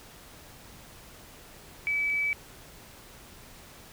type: tone pair in turn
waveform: sine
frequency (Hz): 2296 / 2296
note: D7 / D7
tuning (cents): -40 / -40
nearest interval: unison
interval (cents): 0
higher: neither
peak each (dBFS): -25 / -25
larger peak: neither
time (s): 1.87-2.1 / 2.1-2.33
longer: neither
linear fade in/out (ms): 0
effects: pink hiss -50 dBFS RMS until 3.92 s